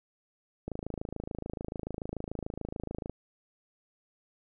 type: click train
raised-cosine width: 2 ms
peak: -22 dBFS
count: 66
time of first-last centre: 0.68-3.096 s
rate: 26.9 Hz
effects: none